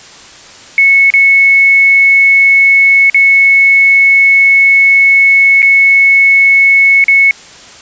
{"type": "tone with dropouts", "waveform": "sine", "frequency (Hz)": 2201, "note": "C#7", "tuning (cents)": -13, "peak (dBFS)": -3, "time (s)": [0.78, 7.31], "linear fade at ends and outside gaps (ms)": 1, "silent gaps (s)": [[1.103, 1.138], [3.099, 3.145], [5.62, 5.627], [7.041, 7.082]], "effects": ["white hiss -34 dBFS RMS until 7.81 s", "resampled to 16000 Hz"]}